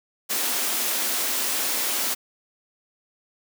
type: high-pass noise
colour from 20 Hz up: white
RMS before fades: -25 dBFS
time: 0.29-2.15 s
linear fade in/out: 20 ms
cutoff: 210 Hz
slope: 96 dB/octave
effects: none